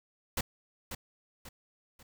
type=noise with echo; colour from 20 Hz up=pink; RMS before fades=-31 dBFS; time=0.37-0.41 s; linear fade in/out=5 ms; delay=540 ms; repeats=3; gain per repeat=-8 dB; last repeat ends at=2.03 s; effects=none